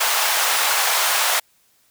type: high-pass noise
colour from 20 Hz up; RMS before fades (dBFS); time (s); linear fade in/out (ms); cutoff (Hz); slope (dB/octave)
pink; -19; 0-1.4; 10; 690; 24
effects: white hiss -60 dBFS RMS until 1.9 s